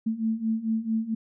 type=beating tone pair; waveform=sine; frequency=220 / 224.5 Hz; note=A3 / A3; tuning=0 / +35 cents; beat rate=4.5 Hz; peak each=-29 / -26 dBFS; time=0.06-1.15 s; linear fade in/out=10 ms; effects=none